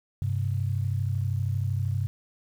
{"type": "tone pair together", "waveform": "sine", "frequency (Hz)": [98.06, 130.81], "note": ["G2", "C3"], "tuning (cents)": [1, 0], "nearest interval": "perfect fourth", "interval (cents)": 499, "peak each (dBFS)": [-26, -29], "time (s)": [0.22, 2.07], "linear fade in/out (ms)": 0, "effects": ["9-bit"]}